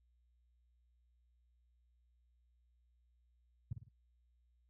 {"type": "tone with echo", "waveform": "sine", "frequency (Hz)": 113.7, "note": "A#2", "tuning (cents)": -43, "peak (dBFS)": -35, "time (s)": [3.71, 3.73], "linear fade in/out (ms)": 5, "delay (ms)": 52, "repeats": 3, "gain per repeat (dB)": -7, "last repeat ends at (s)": 3.886, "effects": ["noise-tail reverb RT60 0.1 s tail -20 dB re dry", "added 60 Hz sine -70 dBFS peak until 4.69 s"]}